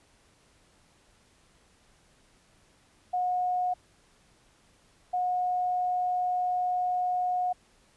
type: tone pair in turn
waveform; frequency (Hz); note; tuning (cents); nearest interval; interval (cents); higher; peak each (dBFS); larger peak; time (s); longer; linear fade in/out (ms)
sine; 725 / 725; F#5 / F#5; -35 / -35; unison; 0; neither; -25; neither; 3.13-3.74 / 5.13-7.53; second; 10
effects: pink hiss -63 dBFS RMS until 7.96 s + resampled to 24000 Hz